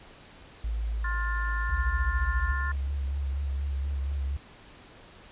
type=tone; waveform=sine; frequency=55 Hz; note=A1; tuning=in tune; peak=-27 dBFS; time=0.64-2.52 s; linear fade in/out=5 ms
type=harmonic tone; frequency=353 Hz; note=F4; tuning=19 cents sharp; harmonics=3 / 4 / 5; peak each=-36 / -36 / -34 dBFS; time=1.04-2.72 s; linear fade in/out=5 ms
type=tone with vibrato; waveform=sine; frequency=69.3 Hz; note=C#2; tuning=in tune; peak=-27 dBFS; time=1.69-4.37 s; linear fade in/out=5 ms; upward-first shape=sine; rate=4.2 Hz; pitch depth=45 cents each way
effects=pink hiss -51 dBFS RMS until 5.31 s + resampled to 8000 Hz